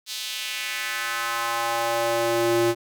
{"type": "tone with high-pass filter sweep", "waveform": "square", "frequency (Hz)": 116.54, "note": "A#2", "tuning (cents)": 0, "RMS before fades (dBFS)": -25, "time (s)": [0.06, 2.75], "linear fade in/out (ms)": 50, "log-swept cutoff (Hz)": [4100, 290], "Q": 1.9, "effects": []}